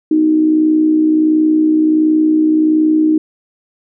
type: tone with amplitude modulation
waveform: sine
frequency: 311.1 Hz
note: D#4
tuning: in tune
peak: -6 dBFS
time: 0.11-3.18 s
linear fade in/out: 5 ms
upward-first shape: sine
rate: 61.4 Hz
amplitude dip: 50%
effects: none